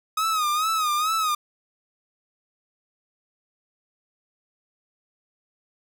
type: tone with vibrato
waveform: 45% pulse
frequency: 1254 Hz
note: D#6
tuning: 13 cents sharp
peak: -21 dBFS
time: 0.17-1.35 s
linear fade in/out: 5 ms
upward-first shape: sine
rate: 2.3 Hz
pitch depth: 88 cents each way
effects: none